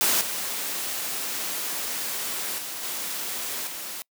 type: noise with level steps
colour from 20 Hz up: white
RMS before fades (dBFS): -22 / -30 / -34 / -31 / -35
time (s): 0.01-4.02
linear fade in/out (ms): 0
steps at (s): 0.21 / 2.58 / 2.83 / 3.67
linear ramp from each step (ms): 2
effects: noise-tail reverb RT60 0.1 s tail -26 dB re dry + high-pass 200 Hz 12 dB/octave